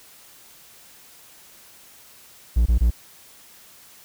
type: tone bursts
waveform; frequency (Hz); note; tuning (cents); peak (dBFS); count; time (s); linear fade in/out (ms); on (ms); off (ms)
triangle; 58.27; A#1; 0; -12; 3; 2.56-2.906; 10; 100; 23
effects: white hiss -49 dBFS RMS until 4.04 s